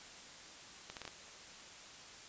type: accelerating click train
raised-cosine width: 0.2 ms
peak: -27 dBFS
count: 5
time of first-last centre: 0.9-1.078 s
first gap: 68 ms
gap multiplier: 0.72
effects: white hiss -53 dBFS RMS until 2.28 s + resampled to 16000 Hz